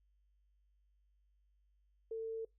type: tone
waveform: sine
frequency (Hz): 448.5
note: A4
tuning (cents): +33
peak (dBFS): -38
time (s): 2.11-2.45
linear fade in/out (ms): 5
effects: noise-tail reverb RT60 0.2 s tail -24 dB re dry + added 50 Hz sine -70 dBFS peak until 2.58 s